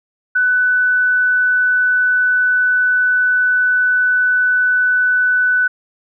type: tone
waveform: sine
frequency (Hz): 1495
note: F#6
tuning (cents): +17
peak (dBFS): -11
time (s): 0.35-5.68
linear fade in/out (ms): 10
effects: none